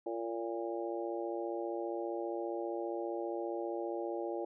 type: harmonic tone with a mistuned harmonic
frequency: 115 Hz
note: A#2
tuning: 23 cents flat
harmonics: 3 / 4 / 5 / 6 / 7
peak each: -38 / -42 / -41 / -48 / -44 dBFS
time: 0.06-4.45 s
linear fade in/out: 5 ms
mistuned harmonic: 7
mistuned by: +15 cents
effects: none